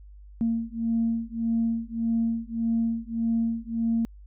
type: beating tone pair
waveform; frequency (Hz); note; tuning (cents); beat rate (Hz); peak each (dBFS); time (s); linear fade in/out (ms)
sine; 228.1 / 229.8; A#3 / A#3; -37 / -25; 1.7; -26; 0.41-4.05; 0
effects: tanh soft clip ceiling -16 dBFS + added 50 Hz sine -44 dBFS peak until 4.26 s